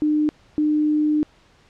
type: tone pair in turn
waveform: sine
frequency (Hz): 302.4 / 302.4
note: D#4 / D#4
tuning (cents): -49 / -49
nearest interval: unison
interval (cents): 0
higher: neither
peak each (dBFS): -16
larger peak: neither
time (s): 0.02-0.29 / 0.58-1.23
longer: second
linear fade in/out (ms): 0
effects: pink hiss -55 dBFS RMS until 1.69 s + low-pass 5000 Hz 12 dB/octave